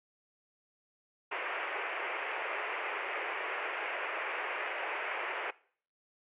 white band-pass noise, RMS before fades -37 dBFS, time 1.31-5.51 s, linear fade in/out 10 ms, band 370 to 2600 Hz, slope 48 dB/octave, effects noise-tail reverb RT60 0.5 s tail -21 dB re dry + resampled to 8000 Hz

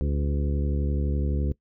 harmonic tone with a mistuned harmonic, 71.8 Hz, D2, 39 cents flat, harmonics 1 / 2 / 3 / 4 / 5 / 6 / 7, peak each -24 / -30 / -34 / -36 / -38 / -40 / -41 dBFS, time 0.01-1.52 s, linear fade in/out 0 ms, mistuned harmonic 6, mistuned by -32 cents, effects noise-tail reverb RT60 0.1 s tail -21 dB re dry

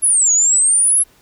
sine exponential two-way sweep, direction down then up, 11120 to 6645 to 11120 Hz, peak -10 dBFS, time 0.02-1.04 s, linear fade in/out 20 ms, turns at 0.32 s, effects pink hiss -52 dBFS RMS until 1.21 s

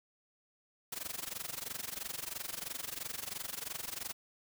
white noise with amplitude modulation, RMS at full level -38 dBFS, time 0.92-4.13 s, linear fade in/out 5 ms, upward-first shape sine, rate 23 Hz, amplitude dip 90%, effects none

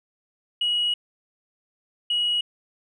sine tone bursts at uneven times, 2907 Hz, F#7, 31 cents flat, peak -19 dBFS, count 2, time 0.61-0.94 / 2.1-2.41 s, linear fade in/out 5 ms, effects tanh soft clip ceiling -17 dBFS

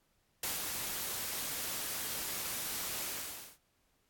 white noise with ADSR envelope, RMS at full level -35 dBFS, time 0.43-3.58 s, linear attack 4 ms, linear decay 180 ms, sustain -3 dB, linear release 510 ms, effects pink hiss -75 dBFS RMS until 4.09 s + AAC 64 kbps

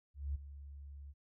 sine tone with ADSR envelope, 70.6 Hz, C#2, 32 cents sharp, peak -33 dBFS, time 0.14-1.14 s, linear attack 210 ms, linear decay 13 ms, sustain -14 dB, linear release 40 ms, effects none

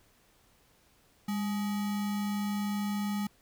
sine tone with sample-and-hold, 203.6 Hz, G#3, 34 cents flat, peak -29 dBFS, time 1.28-3.27 s, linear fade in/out 5 ms, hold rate 1050 Hz, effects pink hiss -65 dBFS RMS until 3.41 s

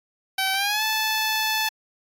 10% pulse tone with pitch glide, 768 to 872.1 Hz, G5 to A5, -36 to -16 cents, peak -13 dBFS, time 0.38-1.69 s, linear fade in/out 5 ms, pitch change +220 cents, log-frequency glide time 0.53-0.83 s, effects AAC 64 kbps

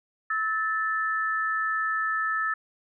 sine tone pair together, 1301.3 / 1760 Hz, E6 / A6, -23 / 0 cents, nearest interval perfect fourth, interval 523 cents, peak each -27 dBFS, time 0.3-2.54 s, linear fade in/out 5 ms, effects none

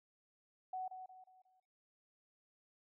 sine tone with echo, 746 Hz, F#5, 14 cents sharp, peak -39 dBFS, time 0.73-0.88 s, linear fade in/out 5 ms, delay 180 ms, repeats 4, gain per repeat -8 dB, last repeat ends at 1.6 s, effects noise-tail reverb RT60 0.7 s tail -21 dB re dry

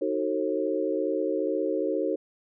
sine chord, D# diminished seventh, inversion none, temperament just, 311.1 / 373.4 / 448 / 537.6 Hz, D#4 / F#4 / A4 / C5, 0 / +16 / +31 / +47 cents, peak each -30 dBFS, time 0.01-2.16 s, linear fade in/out 10 ms, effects none

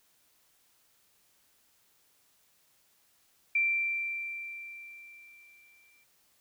sine tone with exponential decay, 2353 Hz, D7, 3 cents sharp, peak -23 dBFS, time 3.55-6.04 s, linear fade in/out 5 ms, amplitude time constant 540 ms, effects white hiss -68 dBFS RMS until 6.4 s

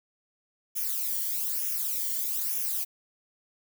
violet noise with flanger, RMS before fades -30 dBFS, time 0.75-2.85 s, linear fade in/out 20 ms, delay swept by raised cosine 0.23 to 0.8 ms, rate 1.1 Hz, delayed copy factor -0.75, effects none

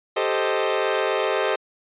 sawtooth chord, A half-diminished seventh, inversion third, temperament equal, 392 / 440 / 523.3 / 622.3 Hz, G4 / A4 / C5 / Eb5, 0 / 0 / 0 / 0 cents, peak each -22 dBFS, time 0.16-1.56 s, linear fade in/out 10 ms, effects resampled to 8000 Hz

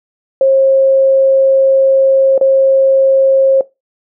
sine tone with dropouts, 537 Hz, C5, 45 cents sharp, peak -5 dBFS, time 0.41-3.61 s, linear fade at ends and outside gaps 2 ms, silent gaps 2.379-2.411 s, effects noise-tail reverb RT60 0.2 s tail -19 dB re dry

